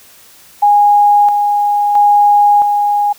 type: tone with tremolo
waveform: sine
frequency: 823 Hz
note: G#5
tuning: 16 cents flat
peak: -5 dBFS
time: 0.62-3.13 s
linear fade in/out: 10 ms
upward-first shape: square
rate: 0.75 Hz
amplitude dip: 40%
effects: white hiss -42 dBFS RMS until 3.18 s